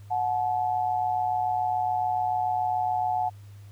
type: tone pair together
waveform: sine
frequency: 735 / 862 Hz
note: F#5 / A5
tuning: -12 / -36 cents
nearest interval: minor third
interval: 276 cents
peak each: -25 / -28 dBFS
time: 0.1-3.3 s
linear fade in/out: 20 ms
effects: added 101 Hz sine -43 dBFS peak until 3.71 s + pink hiss -60 dBFS RMS until 3.71 s